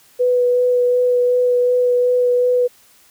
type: tone with vibrato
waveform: sine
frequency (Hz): 493.9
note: B4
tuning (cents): 0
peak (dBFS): -12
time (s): 0.19-2.68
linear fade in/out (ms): 20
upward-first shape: sine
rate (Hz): 2.7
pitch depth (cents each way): 11
effects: white hiss -51 dBFS RMS until 3.1 s